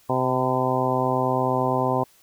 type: harmonic tone with a mistuned harmonic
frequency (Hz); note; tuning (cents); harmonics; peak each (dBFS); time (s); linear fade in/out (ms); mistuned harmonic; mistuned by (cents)
128.8; C3; -27; 1 / 2 / 3 / 4 / 5 / 6 / 7 / 8; -28 / -28 / -28 / -28 / -28 / -28 / -28 / -28; 0.09-2.04; 10; 8; -30
effects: white hiss -57 dBFS RMS until 2.22 s